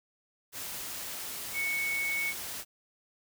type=tone in noise; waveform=sine; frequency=2217 Hz; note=C#7; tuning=in tune; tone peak=-29 dBFS; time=1.53-2.34 s; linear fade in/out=50 ms; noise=white; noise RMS=-39 dBFS; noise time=0.52-2.65 s; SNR=+7 dB; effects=none